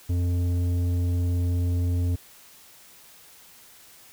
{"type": "tone with tanh clipping", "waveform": "sine", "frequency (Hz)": 88.1, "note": "F2", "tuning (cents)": 16, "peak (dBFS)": -23, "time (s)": [0.09, 2.16], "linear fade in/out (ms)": 10, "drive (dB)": 10, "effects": ["white hiss -51 dBFS RMS until 4.12 s"]}